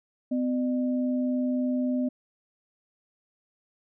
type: tone pair together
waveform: sine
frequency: 253.5 / 603 Hz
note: B3 / D5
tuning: +45 / +46 cents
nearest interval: octave + minor third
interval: 1501 cents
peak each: -24 / -34 dBFS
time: 0.31-2.09 s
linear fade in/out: 10 ms
effects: none